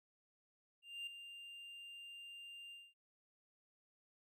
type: tone with ADSR envelope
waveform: triangle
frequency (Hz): 2794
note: F7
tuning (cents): 0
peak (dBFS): -40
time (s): 0.82-2.94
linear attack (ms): 250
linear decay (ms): 4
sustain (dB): -9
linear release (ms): 220
effects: none

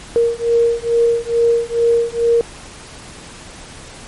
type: beating tone pair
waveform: sine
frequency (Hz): 466.2 / 468.5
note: A#4 / A#4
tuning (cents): 0 / +9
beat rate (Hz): 2.3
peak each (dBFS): -15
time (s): 0.16-2.41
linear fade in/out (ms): 0
effects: pink hiss -36 dBFS RMS until 4.07 s + MP3 48 kbps

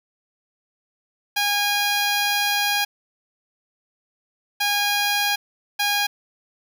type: tone bursts at uneven times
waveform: 10% pulse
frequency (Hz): 818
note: G#5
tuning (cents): -26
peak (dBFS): -11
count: 3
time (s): 1.36-2.85 / 4.6-5.36 / 5.79-6.07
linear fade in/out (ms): 10
effects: none

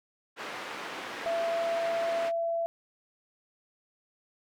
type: band-pass noise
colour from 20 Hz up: white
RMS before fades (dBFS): -39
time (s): 0.36-2.32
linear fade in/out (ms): 50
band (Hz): 280 to 2000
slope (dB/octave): 12
type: tone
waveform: sine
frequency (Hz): 671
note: E5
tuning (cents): +31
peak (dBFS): -27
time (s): 1.26-2.66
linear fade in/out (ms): 0
effects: none

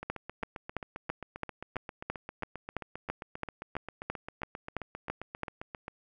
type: two click trains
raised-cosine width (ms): 0.5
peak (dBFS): -17 / -24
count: 17 / 45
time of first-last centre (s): 0.1-5.433 / 0.03-5.881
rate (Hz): 3 / 7.52
effects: none

